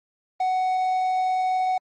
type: tone with quantisation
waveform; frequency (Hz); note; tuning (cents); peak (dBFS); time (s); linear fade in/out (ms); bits
triangle; 744; F#5; +9; -18; 0.4-1.78; 5; 8
effects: MP3 32 kbps